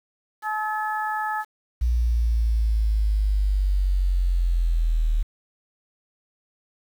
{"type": "harmonic tone", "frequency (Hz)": 429.3, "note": "A4", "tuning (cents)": -43, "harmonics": [2, 3, 4], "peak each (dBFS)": [-26, -30, -30], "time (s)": [0.42, 1.45], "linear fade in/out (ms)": 50}
{"type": "linear sweep", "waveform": "sine", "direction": "down", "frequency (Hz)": [59.9, 38.64], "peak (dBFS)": -18, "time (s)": [1.81, 5.23], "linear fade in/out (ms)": 10}
{"effects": ["8-bit"]}